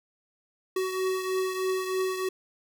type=beating tone pair; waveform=square; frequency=374.6 / 377.8 Hz; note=F#4 / F#4; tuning=+21 / +36 cents; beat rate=3.2 Hz; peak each=-28 / -35 dBFS; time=0.76-2.29 s; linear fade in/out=5 ms; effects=none